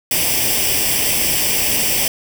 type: noise with comb filter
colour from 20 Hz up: white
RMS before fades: -17 dBFS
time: 0.11-2.08 s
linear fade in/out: 2 ms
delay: 0.37 ms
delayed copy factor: +0.75
effects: none